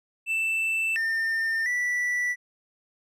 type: tone with pitch steps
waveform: triangle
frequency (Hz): 2656 / 1807 / 1963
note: E7 / A6 / B6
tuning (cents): +12 / +46 / -11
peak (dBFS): -22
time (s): 0.26-2.36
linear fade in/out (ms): 50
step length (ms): 700
effects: none